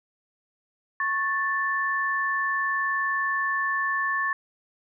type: tone pair together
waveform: sine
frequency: 1100 / 1759.8 Hz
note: C#6 / A6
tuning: -14 / 0 cents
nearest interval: minor sixth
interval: 814 cents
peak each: -27 / -25 dBFS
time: 1-4.33 s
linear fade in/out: 2 ms
effects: none